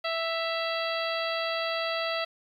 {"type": "harmonic tone with a mistuned harmonic", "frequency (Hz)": 659.3, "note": "E5", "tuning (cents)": 0, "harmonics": [1, 2, 3, 4, 5, 6, 7], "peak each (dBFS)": [-31, -34, -36, -37, -38, -39, -39], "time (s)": [0.04, 2.25], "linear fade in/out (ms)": 10, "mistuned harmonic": 4, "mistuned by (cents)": 28, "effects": ["10-bit"]}